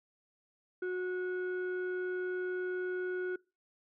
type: tone pair together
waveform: sine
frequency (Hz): 365.5 / 1462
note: F#4 / F#6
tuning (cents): -21 / -21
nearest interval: 2 octaves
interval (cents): 2400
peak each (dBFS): -32 / -40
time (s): 0.82-3.36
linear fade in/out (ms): 5
effects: noise-tail reverb RT60 0.3 s tail -25 dB re dry + tanh soft clip ceiling -29 dBFS